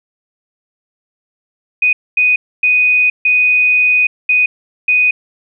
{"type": "tone bursts at uneven times", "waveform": "sine", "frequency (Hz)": 2489, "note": "D#7", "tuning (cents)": 0, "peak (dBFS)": -8, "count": 6, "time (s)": [[1.82, 1.93], [2.17, 2.36], [2.63, 3.1], [3.25, 4.07], [4.29, 4.46], [4.88, 5.11]], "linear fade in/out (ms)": 5, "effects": []}